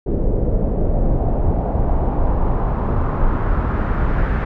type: noise with low-pass filter sweep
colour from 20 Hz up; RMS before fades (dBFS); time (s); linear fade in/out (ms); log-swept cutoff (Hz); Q
brown; -17; 0.06-4.45; 10; 460 to 1700; 2.1
effects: none